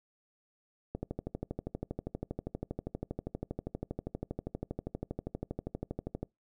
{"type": "click train", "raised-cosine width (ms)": 2, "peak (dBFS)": -22, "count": 67, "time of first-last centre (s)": [0.95, 6.23], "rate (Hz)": 12.5, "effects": ["noise-tail reverb RT60 0.2 s tail -25 dB re dry"]}